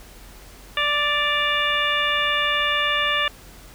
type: harmonic tone with a mistuned harmonic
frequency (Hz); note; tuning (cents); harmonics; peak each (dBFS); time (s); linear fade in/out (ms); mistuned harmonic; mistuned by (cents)
587.3; D5; 0; 1 / 2 / 3 / 4 / 5 / 6; -30 / -25 / -24 / -27 / -25 / -27; 0.77-3.28; 2; 5; -56
effects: added 45 Hz sine -45 dBFS peak until 3.74 s + pink hiss -46 dBFS RMS until 3.74 s